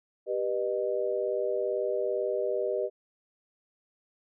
sine chord, G augmented, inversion none, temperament just, 392 / 490 / 612.5 Hz, G4 / B4 / D#5, 0 / -14 / -27 cents, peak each -31 dBFS, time 0.26-2.9 s, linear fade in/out 50 ms, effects none

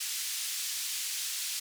white band-pass noise, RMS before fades -35 dBFS, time 0-1.6 s, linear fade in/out 10 ms, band 2800 to 9100 Hz, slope 12 dB/octave, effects none

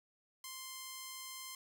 5% pulse tone, 1047 Hz, C6, 1 cent sharp, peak -33 dBFS, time 0.44-1.55 s, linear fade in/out 2 ms, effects 12-bit

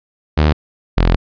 sawtooth tone pair in turn, 76.2 / 42.77 Hz, D#2 / F1, -36 / -35 cents, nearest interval minor seventh, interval 999 cents, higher first, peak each -6 dBFS, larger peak neither, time 0.37-0.53 / 0.97-1.16 s, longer second, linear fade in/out 10 ms, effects resampled to 11025 Hz

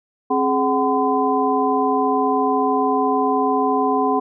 sine tone cluster, 267.1 / 420.9 / 751 / 1020 Hz, C4 / G#4 / F#5 / C6, +36 / +23 / +26 / -44 cents, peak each -21 dBFS, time 0.3-4.2 s, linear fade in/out 10 ms, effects none

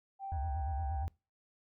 sine tone, 782 Hz, G5, 4 cents flat, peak -38 dBFS, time 0.19-1.08 s, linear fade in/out 50 ms
sine tone with vibrato, 74.7 Hz, D2, 30 cents sharp, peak -32 dBFS, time 0.32-1.08 s, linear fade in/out 0 ms, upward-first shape sine, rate 8.6 Hz, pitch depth 210 cents each way
effects noise-tail reverb RT60 0.3 s tail -25 dB re dry + tanh soft clip ceiling -29 dBFS

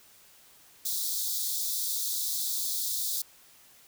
white high-pass noise, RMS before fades -31 dBFS, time 0.85-3.22 s, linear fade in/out 5 ms, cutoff 3500 Hz, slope 96 dB/octave, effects white hiss -57 dBFS RMS until 3.87 s

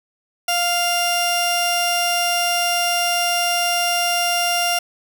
sawtooth tone pair together, 698.5 / 2794 Hz, F5 / F7, 0 / 0 cents, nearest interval 2 octaves, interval 2400 cents, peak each -16 dBFS, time 0.48-4.79 s, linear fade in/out 5 ms, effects none

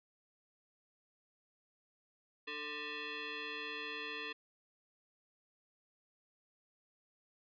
sine tone with frequency modulation, 446.1 Hz, A4, 24 cents sharp, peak -40 dBFS, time 2.47-4.33 s, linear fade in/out 10 ms, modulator 744 Hz, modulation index 4.4, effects resampled to 11025 Hz

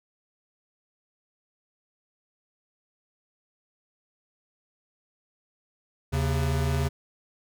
square tone pair together, 78.17 / 135.6 Hz, D#2 / C#3, +9 / -38 cents, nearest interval minor seventh, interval 953 cents, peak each -27 / -27 dBFS, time 6.12-6.89 s, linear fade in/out 20 ms, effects none

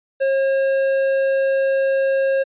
sine tone with tanh clipping, 540 Hz, C#5, 45 cents flat, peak -17 dBFS, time 0.2-2.44 s, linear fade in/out 20 ms, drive 10 dB, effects resampled to 8000 Hz

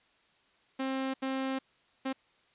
sawtooth tone bursts at uneven times, 265.6 Hz, C4, 26 cents sharp, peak -27 dBFS, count 3, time 0.79-1.14 / 1.22-1.59 / 2.05-2.13 s, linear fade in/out 10 ms, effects white hiss -67 dBFS RMS until 2.54 s + resampled to 8000 Hz

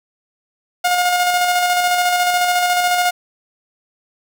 sawtooth tone with tremolo, 715 Hz, F5, 41 cents sharp, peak -9 dBFS, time 0.84-3.11 s, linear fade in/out 10 ms, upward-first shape square, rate 14 Hz, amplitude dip 30%, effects none

